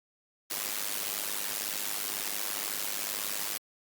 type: noise with amplitude modulation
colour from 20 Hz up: white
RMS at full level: -30 dBFS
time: 0.5-3.58 s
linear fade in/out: 10 ms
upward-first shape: sine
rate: 102 Hz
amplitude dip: 85%
effects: high-pass 200 Hz 12 dB/octave + Opus 48 kbps